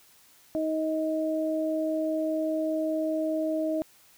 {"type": "tone pair together", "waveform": "sine", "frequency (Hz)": [315, 630], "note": ["D#4", "D#5"], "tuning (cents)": [21, 21], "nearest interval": "octave", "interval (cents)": 1200, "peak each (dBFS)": -28, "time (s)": [0.55, 3.82], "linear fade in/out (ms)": 0, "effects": ["white hiss -58 dBFS RMS until 4.17 s"]}